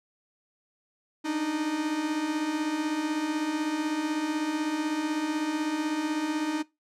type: beating tone pair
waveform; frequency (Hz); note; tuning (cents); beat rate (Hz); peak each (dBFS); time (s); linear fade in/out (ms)
45% pulse; 293.7 / 309.7; D4 / D#4; 0 / -8; 16; -33 / -28; 1.24-6.63; 20
effects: noise-tail reverb RT60 0.2 s tail -20 dB re dry + low-pass 8000 Hz 12 dB/octave